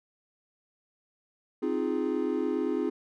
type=chord; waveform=triangle; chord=F minor seventh; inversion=second; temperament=equal; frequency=261.6 / 311.1 / 349.2 / 415.3 Hz; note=C4 / Eb4 / F4 / Ab4; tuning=0 / 0 / 0 / 0 cents; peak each=-30 dBFS; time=1.62-2.9 s; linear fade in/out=10 ms; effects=none